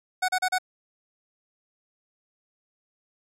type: tone bursts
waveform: 25% pulse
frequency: 740 Hz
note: F#5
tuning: in tune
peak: -18 dBFS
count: 4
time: 0.22-0.585 s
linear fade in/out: 10 ms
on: 65 ms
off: 35 ms
effects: low-pass 12000 Hz 12 dB/octave